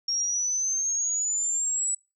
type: exponential sweep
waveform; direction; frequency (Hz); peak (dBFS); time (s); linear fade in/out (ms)
sine; up; 5550 to 7900; -24; 0.08-1.95; 5
effects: noise-tail reverb RT60 0.3 s tail -25 dB re dry